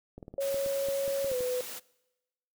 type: clicks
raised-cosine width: 2 ms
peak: -30 dBFS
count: 11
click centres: 0.18 / 0.228 / 0.281 / 0.34 / 0.544 / 0.662 / 0.886 / 1.079 / 1.245 / 1.316 / 1.407 s
type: tone with pitch glide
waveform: sine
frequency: 552 to 500.4 Hz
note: C#5 to B4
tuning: -7 to +23 cents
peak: -28 dBFS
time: 0.38-1.61 s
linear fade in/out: 2 ms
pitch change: -170 cents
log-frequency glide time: 1.28-1.35 s
type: high-pass noise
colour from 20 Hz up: white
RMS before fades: -41 dBFS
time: 0.4-1.8 s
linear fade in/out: 20 ms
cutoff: 180 Hz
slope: 12 dB/octave
effects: noise-tail reverb RT60 1.0 s tail -23 dB re dry